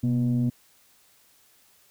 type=tone pair together; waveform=sine; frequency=126.7 / 241.7 Hz; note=B2 / B3; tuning=+45 / -37 cents; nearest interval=major seventh; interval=1118 cents; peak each=-22 / -22 dBFS; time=0.03-0.5 s; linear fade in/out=10 ms; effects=tanh soft clip ceiling -17 dBFS + white hiss -60 dBFS RMS until 1.9 s